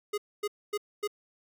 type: tone bursts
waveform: square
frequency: 415.3 Hz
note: G#4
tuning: in tune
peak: -29 dBFS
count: 4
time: 0.13-1.076 s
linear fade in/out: 10 ms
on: 49 ms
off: 250 ms
effects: none